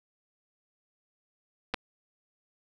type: clicks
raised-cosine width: 0.3 ms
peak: -14 dBFS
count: 2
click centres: 1.739 / 1.743 s
effects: none